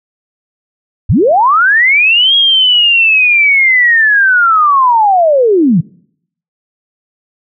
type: linear two-way sweep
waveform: sine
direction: up then down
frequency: 56.6 to 3300 to 142.7 Hz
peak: -5 dBFS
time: 1.09-5.81 s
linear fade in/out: 10 ms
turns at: 2.35 s
effects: noise-tail reverb RT60 0.7 s tail -25 dB re dry